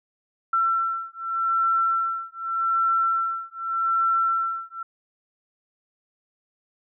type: beating tone pair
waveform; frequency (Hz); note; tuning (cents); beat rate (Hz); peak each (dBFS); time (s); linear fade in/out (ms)
sine; 1346 / 1346.84; E6 / E6; +36 / +37; 0.84; -24; 0.53-4.83; 5
effects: none